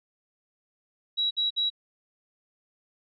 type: tone bursts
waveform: sine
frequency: 3882 Hz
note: B7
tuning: 31 cents flat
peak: -23 dBFS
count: 3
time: 1.17-1.702 s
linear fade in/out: 20 ms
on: 140 ms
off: 56 ms
effects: none